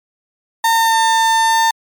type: tone with pitch glide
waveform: 35% pulse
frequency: 910 to 900.1 Hz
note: A#5 to A5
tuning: -42 to +39 cents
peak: -9 dBFS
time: 0.64-1.71 s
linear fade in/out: 5 ms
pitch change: -19 cents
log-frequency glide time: 0.75-0.96 s
effects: MP3 96 kbps